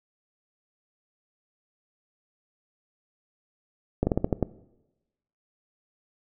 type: slowing click train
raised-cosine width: 2 ms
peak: -9 dBFS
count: 7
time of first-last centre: 4.03-4.427 s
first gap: 40 ms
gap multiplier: 1.2
effects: noise-tail reverb RT60 1.0 s tail -19 dB re dry